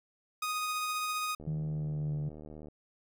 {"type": "tone with tremolo", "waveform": "sawtooth", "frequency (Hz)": 1244.5, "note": "D#6", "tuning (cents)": 0, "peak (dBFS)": -27, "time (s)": [0.42, 1.35], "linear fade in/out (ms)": 5, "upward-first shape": "triangle", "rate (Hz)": 15, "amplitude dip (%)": 25}
{"type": "click train", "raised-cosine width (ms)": 2, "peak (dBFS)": -34, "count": 99, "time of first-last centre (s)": [1.4, 2.684], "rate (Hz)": 76.3}
{"type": "tone with pitch glide", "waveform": "sine", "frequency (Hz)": [155.2, 148.11], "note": ["D#3", "D3"], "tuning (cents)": [-4, 15], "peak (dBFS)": -31, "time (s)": [1.47, 2.29], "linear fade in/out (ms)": 5, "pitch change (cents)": -81, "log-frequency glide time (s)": [1.59, 2.13]}
{"effects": []}